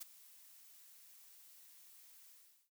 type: noise with ADSR envelope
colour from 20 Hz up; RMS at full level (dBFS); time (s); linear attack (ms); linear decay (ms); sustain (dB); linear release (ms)
blue; -44; 0-2.7; 20; 12; -17; 400
effects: noise-tail reverb RT60 0.1 s tail -17 dB re dry